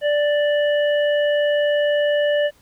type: harmonic tone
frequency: 587.3 Hz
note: D5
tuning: in tune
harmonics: 1 / 3 / 5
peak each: -16 / -26 / -30 dBFS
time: 0.01-2.51 s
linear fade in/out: 50 ms
effects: pink hiss -56 dBFS RMS until 2.61 s